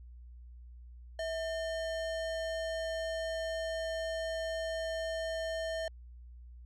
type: tone with sample-and-hold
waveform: sine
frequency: 649 Hz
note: E5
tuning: 27 cents flat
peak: -33 dBFS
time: 1.19-5.88 s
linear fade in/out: 2 ms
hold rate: 2450 Hz
effects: added 60 Hz sine -48 dBFS peak until 6.65 s + low-pass 6000 Hz 12 dB/octave